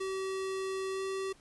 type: tone with pitch glide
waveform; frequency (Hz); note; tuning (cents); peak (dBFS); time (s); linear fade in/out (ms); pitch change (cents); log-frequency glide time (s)
square; 382.5 to 384.9; G4 to G4; -42 to -32; -34; 0-1.33; 10; +10; 0.91-1.02
effects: pink hiss -62 dBFS RMS until 1.4 s + resampled to 24000 Hz